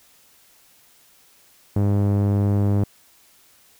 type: tone with low-pass filter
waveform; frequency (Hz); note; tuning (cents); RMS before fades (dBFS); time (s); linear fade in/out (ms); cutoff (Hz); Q
sawtooth; 101; G#2; -48; -19; 1.76-2.84; 5; 590; 0.53
effects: white hiss -55 dBFS RMS until 3.79 s